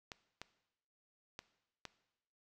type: clicks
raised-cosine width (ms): 0.2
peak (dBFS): -27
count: 4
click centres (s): 0.118 / 0.416 / 1.391 / 1.853
effects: noise-tail reverb RT60 0.9 s tail -17 dB re dry